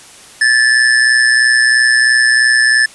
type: tone with amplitude modulation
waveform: square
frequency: 1744 Hz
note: A6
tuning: 16 cents flat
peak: -6 dBFS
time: 0.41-2.86 s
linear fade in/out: 5 ms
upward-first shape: sine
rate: 123 Hz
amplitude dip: 55%
effects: white hiss -38 dBFS RMS until 2.94 s + resampled to 24000 Hz